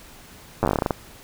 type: slowing click train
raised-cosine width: 1 ms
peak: -6 dBFS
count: 13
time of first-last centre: 0.63-0.908 s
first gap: 9 ms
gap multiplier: 1.16
effects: pink hiss -46 dBFS RMS until 1.23 s